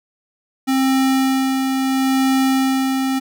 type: tone with tremolo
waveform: square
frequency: 265.2 Hz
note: C4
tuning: 23 cents sharp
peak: -14 dBFS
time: 0.67-3.2 s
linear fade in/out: 20 ms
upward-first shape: sine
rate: 0.74 Hz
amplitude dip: 35%
effects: none